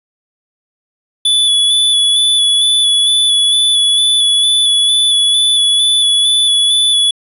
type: tone with vibrato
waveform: square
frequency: 3441 Hz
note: A7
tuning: 39 cents flat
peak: -9 dBFS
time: 1.25-7.11 s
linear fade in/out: 5 ms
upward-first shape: square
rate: 2.2 Hz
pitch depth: 18 cents each way
effects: resampled to 32000 Hz